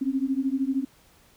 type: beating tone pair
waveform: sine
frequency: 261.6 / 274.6 Hz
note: C4 / C#4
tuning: 0 / -16 cents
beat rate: 13 Hz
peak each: -26 dBFS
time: 0.01-0.85 s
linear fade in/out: 10 ms
effects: pink hiss -58 dBFS RMS until 1.36 s